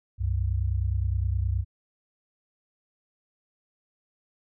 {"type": "tone pair together", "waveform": "sine", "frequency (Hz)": [66.29, 95.9], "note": ["C2", "G2"], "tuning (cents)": [23, -37], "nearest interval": "tritone", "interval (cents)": 640, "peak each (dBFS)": -26, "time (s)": [0.18, 1.65], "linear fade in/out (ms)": 50, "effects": []}